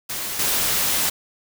white noise with level steps, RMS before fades -28 / -21 dBFS, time 0.09-1.1 s, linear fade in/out 10 ms, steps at 0.39 s, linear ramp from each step 5 ms, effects none

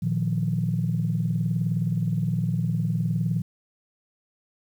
sine chord, Bb suspended fourth, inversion none, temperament just, 116.54 / 155.39 / 174.81 Hz, Bb2 / Eb3 / F3, 0 / -2 / +2 cents, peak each -26 dBFS, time 0.02-3.42 s, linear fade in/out 10 ms, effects tanh soft clip ceiling -13 dBFS + 9-bit

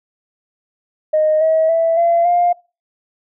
sine tone with pitch steps, 619 / 639 / 659.6 / 680.9 / 702.9 Hz, D#5 / D#5 / E5 / F5 / F5, -9 / +46 / +1 / -44 / +11 cents, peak -10 dBFS, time 1.13-2.53 s, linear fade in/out 10 ms, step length 280 ms, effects noise-tail reverb RT60 0.3 s tail -23 dB re dry + tanh soft clip ceiling -6 dBFS

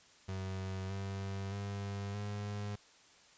35% pulse tone with pitch steps, 94.9 / 97.46 / 100.08 / 102.77 Hz, F#2 / G2 / G2 / G#2, +44 / -10 / +36 / -18 cents, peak -36 dBFS, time 0.28-2.76 s, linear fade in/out 10 ms, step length 620 ms, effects white hiss -62 dBFS RMS until 3.37 s + resampled to 16000 Hz

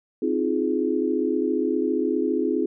sine chord, F minor seventh, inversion second, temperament just, 261.9 / 314.3 / 349.2 / 419.1 Hz, C4 / Eb4 / F4 / Ab4, +2 / +18 / 0 / +16 cents, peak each -26 dBFS, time 0.22-2.66 s, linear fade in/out 5 ms, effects none

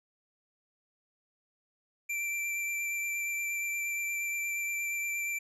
square tone with vibrato, 2349 Hz, D7, in tune, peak -32 dBFS, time 2.09-5.39 s, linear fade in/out 10 ms, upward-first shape triangle, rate 8.5 Hz, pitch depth 15 cents each way, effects resampled to 32000 Hz

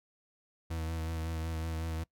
40% pulse tone with vibrato, 81.1 Hz, E2, 28 cents flat, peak -33 dBFS, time 0.7-2.04 s, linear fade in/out 10 ms, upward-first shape sine, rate 5.4 Hz, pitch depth 27 cents each way, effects noise-tail reverb RT60 0.1 s tail -22 dB re dry

